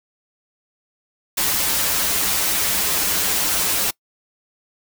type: noise with comb filter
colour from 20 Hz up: white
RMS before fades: -20 dBFS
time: 1.37-3.91 s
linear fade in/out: 10 ms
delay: 8.2 ms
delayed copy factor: -0.85
effects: noise-tail reverb RT60 0.1 s tail -24 dB re dry